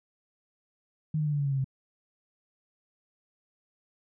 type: tone with pitch steps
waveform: sine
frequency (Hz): 155.1 / 151.73 / 148.44 / 145.22 / 142.06 / 138.98 / 135.96 / 133.01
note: D#3 / D#3 / D3 / D3 / C#3 / C#3 / C#3 / C3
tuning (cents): -5 / -43 / +19 / -19 / +43 / +5 / -33 / +29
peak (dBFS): -25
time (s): 1.14-1.644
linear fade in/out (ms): 5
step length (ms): 63
effects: none